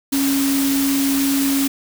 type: tone in noise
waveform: sine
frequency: 275 Hz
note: C#4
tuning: 14 cents flat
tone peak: -16 dBFS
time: 0.12-1.68 s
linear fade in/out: 10 ms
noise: white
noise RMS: -24 dBFS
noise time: 0.12-1.68 s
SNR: +5 dB
effects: none